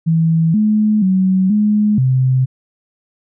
sine tone with pitch steps, 163.1 / 213.3 / 188 / 210.2 / 129.7 Hz, E3 / G#3 / F#3 / G#3 / C3, -18 / +46 / +28 / +21 / -15 cents, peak -10 dBFS, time 0.06-2.46 s, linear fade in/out 20 ms, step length 480 ms, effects none

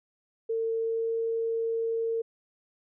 sine tone with pitch glide, 452.3 to 455.4 Hz, A4 to A#4, +48 to -40 cents, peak -26 dBFS, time 0.49-2.22 s, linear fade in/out 10 ms, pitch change +12 cents, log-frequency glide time 0.76-1.14 s, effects none

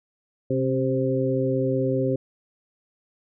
harmonic tone with a mistuned harmonic, 130.81 Hz, C3, in tune, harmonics 1 / 2 / 3 / 4, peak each -26 / -26 / -26 / -26 dBFS, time 0.5-2.16 s, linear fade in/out 5 ms, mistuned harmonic 2, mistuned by +37 cents, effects none

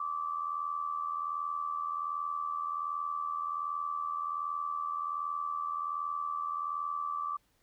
sine tone with amplitude modulation, 1162 Hz, D6, 19 cents flat, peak -29 dBFS, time 0-7.37 s, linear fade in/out 5 ms, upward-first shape sine, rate 81.3 Hz, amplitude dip 70%, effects pink hiss -72 dBFS RMS until 7.62 s

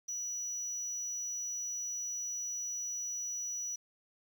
sine tone, 5880 Hz, F#8, 12 cents flat, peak -33 dBFS, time 0.08-3.76 s, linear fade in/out 10 ms, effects tanh soft clip ceiling -35 dBFS + 10-bit

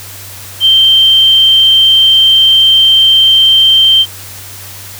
sine tone, 3136 Hz, G7, in tune, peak -3 dBFS, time 0.6-4.06 s, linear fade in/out 50 ms, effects added 97 Hz sine -33 dBFS peak until 4.99 s + white hiss -29 dBFS RMS until 4.99 s

